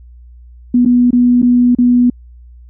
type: tone with dropouts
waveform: sine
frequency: 244.8 Hz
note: B3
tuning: 15 cents flat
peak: -6 dBFS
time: 0.74-2.1 s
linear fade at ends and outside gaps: 5 ms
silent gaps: 0.851-0.858 / 1.107-1.129 / 1.419-1.427 / 1.75-1.785 s
effects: added 60 Hz sine -35 dBFS peak until 2.69 s